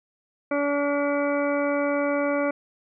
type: harmonic tone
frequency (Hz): 286.5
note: D4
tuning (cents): -43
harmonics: 1 / 2 / 3 / 4 / 5 / 7 / 8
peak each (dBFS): -26 / -24 / -36 / -33 / -33 / -37 / -36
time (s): 0.51-2.51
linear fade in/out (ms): 5
effects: none